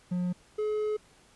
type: tone pair in turn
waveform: triangle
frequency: 179 / 425.7 Hz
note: F3 / G#4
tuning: +43 / +43 cents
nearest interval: octave + minor third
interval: 1500 cents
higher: second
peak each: -25 dBFS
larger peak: neither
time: 0.11-0.33 / 0.58-0.97 s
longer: second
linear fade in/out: 10 ms
effects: pink hiss -60 dBFS RMS until 1.35 s + resampled to 24000 Hz